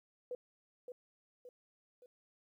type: tone with echo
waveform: sine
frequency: 495.4 Hz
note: B4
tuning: 5 cents sharp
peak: -38 dBFS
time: 0.31-0.35 s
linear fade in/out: 2 ms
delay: 570 ms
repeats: 3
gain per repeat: -6 dB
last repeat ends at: 2.06 s
effects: 13-bit